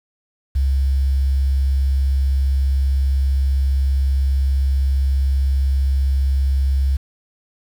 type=tone with quantisation; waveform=sine; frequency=67.6 Hz; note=C#2; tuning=43 cents flat; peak=-14 dBFS; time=0.55-6.97 s; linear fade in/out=10 ms; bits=7; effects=none